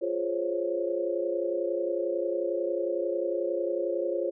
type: chord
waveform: sine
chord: Db major seventh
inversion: first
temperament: equal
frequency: 349.2 / 415.3 / 523.3 / 554.4 Hz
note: F4 / Ab4 / C5 / Db5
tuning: 0 / 0 / 0 / 0 cents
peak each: -31 / -35 / -32 / -31 dBFS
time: 0.01-4.31 s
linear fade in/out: 20 ms
effects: none